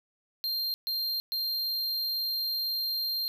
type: tone bursts at uneven times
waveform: square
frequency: 4186 Hz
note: C8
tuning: in tune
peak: -29 dBFS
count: 3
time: 0.44-0.74 / 0.87-1.2 / 1.32-3.28 s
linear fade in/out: 0 ms
effects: none